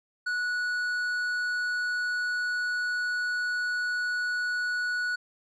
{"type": "tone with tanh clipping", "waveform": "sine", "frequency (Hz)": 1469, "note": "F#6", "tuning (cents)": -13, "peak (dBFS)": -28, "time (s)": [0.26, 5.16], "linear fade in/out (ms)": 10, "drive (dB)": 8, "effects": []}